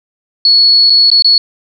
sine tone with dropouts, 4384 Hz, C#8, 20 cents flat, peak -4 dBFS, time 0.45-1.38 s, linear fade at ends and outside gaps 2 ms, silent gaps 0.898-0.902 / 1.102-1.115 / 1.223-1.245 s, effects none

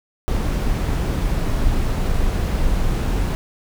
brown noise, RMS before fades -19 dBFS, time 0.28-3.35 s, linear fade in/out 0 ms, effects none

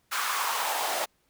pink noise with high-pass filter sweep, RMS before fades -29 dBFS, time 0.11-1.06 s, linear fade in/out 20 ms, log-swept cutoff 1300 to 630 Hz, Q 2.9, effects pink hiss -70 dBFS RMS until 1.29 s

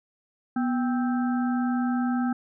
harmonic tone with a mistuned harmonic, 261.6 Hz, C4, in tune, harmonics 1 / 3 / 5 / 6, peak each -23 / -33 / -37 / -39 dBFS, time 0.56-2.33 s, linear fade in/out 5 ms, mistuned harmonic 1, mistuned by -110 cents, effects none

